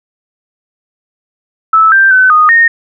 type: tone with pitch steps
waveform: sine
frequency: 1309 / 1575 / 1516 / 1238 / 1847 Hz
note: E6 / G6 / F#6 / D#6 / A#6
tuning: -13 / +8 / +42 / -9 / -16 cents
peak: -3 dBFS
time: 1.73-2.68 s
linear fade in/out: 5 ms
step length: 190 ms
effects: none